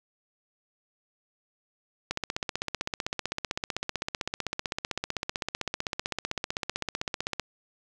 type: click train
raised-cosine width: 0.2 ms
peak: -12 dBFS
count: 84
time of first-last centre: 2.11-7.397 s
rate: 15.7 Hz
effects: none